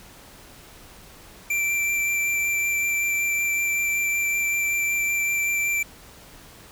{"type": "tone with vibrato", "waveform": "square", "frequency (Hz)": 2349, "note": "D7", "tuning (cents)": 0, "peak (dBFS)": -22, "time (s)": [1.5, 5.83], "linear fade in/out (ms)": 5, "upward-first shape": "sine", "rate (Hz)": 5.3, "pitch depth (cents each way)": 9, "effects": ["pink hiss -47 dBFS RMS until 6.71 s"]}